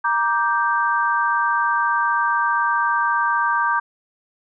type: chord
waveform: sine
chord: G minor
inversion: first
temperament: just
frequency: 940.8 / 1176 / 1568 Hz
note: Bb5 / D6 / G6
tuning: +16 / +2 / 0 cents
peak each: -21 dBFS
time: 0.04-3.8 s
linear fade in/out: 10 ms
effects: none